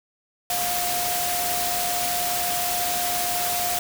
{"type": "tone in noise", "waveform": "sine", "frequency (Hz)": 709, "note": "F5", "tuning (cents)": 26, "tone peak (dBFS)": -27, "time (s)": [0.5, 3.79], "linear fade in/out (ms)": 2, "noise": "white", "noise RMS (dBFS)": -26, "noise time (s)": [0.5, 3.79], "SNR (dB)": -4, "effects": []}